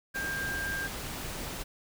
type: tone in noise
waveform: sine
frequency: 1595 Hz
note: G6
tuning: 30 cents sharp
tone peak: -32 dBFS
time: 0.14-0.88 s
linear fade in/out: 20 ms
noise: pink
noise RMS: -38 dBFS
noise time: 0.14-1.64 s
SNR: +3 dB
effects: none